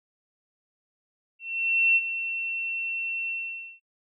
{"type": "tone with ADSR envelope", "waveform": "sine", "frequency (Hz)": 2705, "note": "E7", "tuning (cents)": 44, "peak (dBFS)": -17, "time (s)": [1.39, 3.8], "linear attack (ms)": 570, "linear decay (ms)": 40, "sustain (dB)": -11, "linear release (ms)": 500, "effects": ["noise-tail reverb RT60 0.1 s tail -24 dB re dry"]}